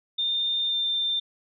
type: tone with pitch glide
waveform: sine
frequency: 3616 to 3587 Hz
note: A7 to A7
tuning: +47 to +33 cents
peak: -23 dBFS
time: 0.18-1.2 s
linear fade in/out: 10 ms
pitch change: -14 cents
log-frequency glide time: 0.63-0.88 s
effects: none